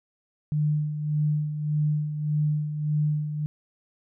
sine tone with tremolo, 150.5 Hz, D3, 43 cents sharp, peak -20 dBFS, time 0.52-3.46 s, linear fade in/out 0 ms, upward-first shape sine, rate 1.7 Hz, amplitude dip 60%, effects none

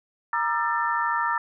sine tone cluster, 938 / 1197 / 1350 / 1779 Hz, A#5 / D6 / E6 / A6, +11 / +33 / +41 / +19 cents, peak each -26 / -29 / -28 / -28 dBFS, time 0.33-1.38 s, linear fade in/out 2 ms, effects none

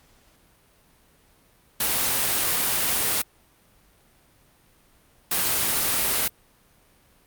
white noise bursts at uneven times, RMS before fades -23 dBFS, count 2, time 1.8-3.22 / 5.31-6.28 s, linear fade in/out 5 ms, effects pink hiss -59 dBFS RMS until 7.26 s + Opus 48 kbps

